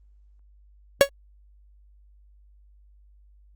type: tone with exponential decay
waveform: 45% pulse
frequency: 557 Hz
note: C#5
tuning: 8 cents sharp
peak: -7 dBFS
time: 1.01-1.09 s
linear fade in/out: 0 ms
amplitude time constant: 17 ms
effects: added 50 Hz sine -52 dBFS peak until 3.55 s + Opus 24 kbps